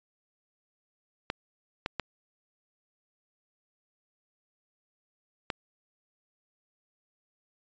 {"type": "clicks", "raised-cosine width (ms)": 0.3, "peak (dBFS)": -14, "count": 4, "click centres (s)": [1.301, 1.861, 1.997, 5.502], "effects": ["resampled to 16000 Hz"]}